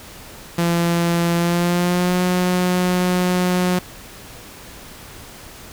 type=tone with pitch glide; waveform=sawtooth; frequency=170.6 to 180.74 Hz; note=F3 to F#3; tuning=-40 to -40 cents; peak=-12 dBFS; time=0.58-3.79 s; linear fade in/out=5 ms; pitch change=+100 cents; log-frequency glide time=1.36-2.17 s; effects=pink hiss -39 dBFS RMS until 5.72 s